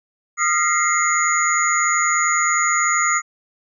sine tone cluster, 1223 / 1373 / 1931 / 2100 / 6800 Hz, D#6 / F6 / B6 / C7 / G#8, -30 / -30 / -39 / +6 / +40 cents, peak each -20 / -23 / -26 / -22 / -21 dBFS, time 0.37-3.22 s, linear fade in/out 50 ms, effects none

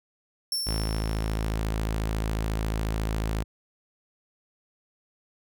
sawtooth tone with exponential decay, 5420 Hz, E8, 47 cents sharp, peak -22 dBFS, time 0.52-1.58 s, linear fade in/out 2 ms, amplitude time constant 230 ms
sawtooth tone, 54.1 Hz, A1, 29 cents flat, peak -22 dBFS, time 0.66-3.44 s, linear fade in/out 20 ms
effects none

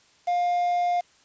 triangle tone with quantisation, 706 Hz, F5, 19 cents sharp, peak -19 dBFS, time 0.27-1.01 s, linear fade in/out 10 ms, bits 7, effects white hiss -59 dBFS RMS until 1.24 s + resampled to 16000 Hz

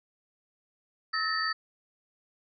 sine tone cluster, 1290 / 1778 / 1864 / 4586 Hz, E6 / A6 / A#6 / D8, -38 / +18 / -1 / -42 cents, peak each -31 / -34 / -34 / -32 dBFS, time 1.13-1.53 s, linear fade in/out 10 ms, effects none

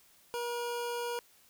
25% pulse tone, 477.8 Hz, A#4, 43 cents sharp, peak -30 dBFS, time 0.34-1.19 s, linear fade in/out 0 ms, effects white hiss -63 dBFS RMS until 1.49 s

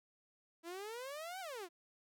sawtooth exponential two-way sweep, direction up then down, 325.1 to 784 to 325.1 Hz, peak -40 dBFS, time 0.63-1.69 s, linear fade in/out 50 ms, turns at 1.4 s, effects none

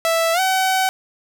sawtooth tone with pitch glide, 659.3 to 757.3 Hz, E5 to F#5, 0 to +40 cents, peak -12 dBFS, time 0.05-0.89 s, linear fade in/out 0 ms, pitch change +240 cents, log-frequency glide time 0.33-0.4 s, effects none

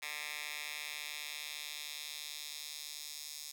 10% pulse tone with high-pass filter sweep, 149.2 Hz, D3, 28 cents sharp, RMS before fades -44 dBFS, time 0.02-3.52 s, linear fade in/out 10 ms, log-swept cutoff 2000 to 5200 Hz, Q 1.4, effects 11-bit

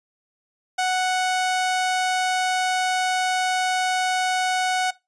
sawtooth tone, 740 Hz, F#5, in tune, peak -16 dBFS, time 0.78-4.91 s, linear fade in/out 10 ms, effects noise-tail reverb RT60 0.2 s tail -19 dB re dry + resampled to 22050 Hz

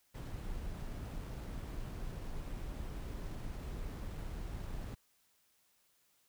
brown noise with sample-and-hold, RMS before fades -42 dBFS, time 0.14-4.95 s, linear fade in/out 10 ms, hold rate 11025 Hz, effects white hiss -73 dBFS RMS until 6.28 s

